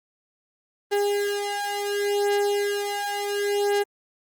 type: beating tone pair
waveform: 35% pulse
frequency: 406.6 / 407.3 Hz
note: G#4 / G#4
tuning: -37 / -34 cents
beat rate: 0.7 Hz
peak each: -24 dBFS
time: 0.91-3.84 s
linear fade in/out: 20 ms
effects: Opus 32 kbps